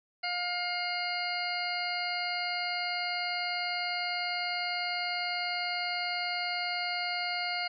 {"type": "harmonic tone with a mistuned harmonic", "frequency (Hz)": 710, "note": "F5", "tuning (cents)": 28, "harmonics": [1, 2, 3, 4, 6, 7], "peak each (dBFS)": [-36, -39, -35, -41, -38, -39], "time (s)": [0.23, 7.68], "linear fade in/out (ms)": 10, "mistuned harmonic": 7, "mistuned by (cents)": -82, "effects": []}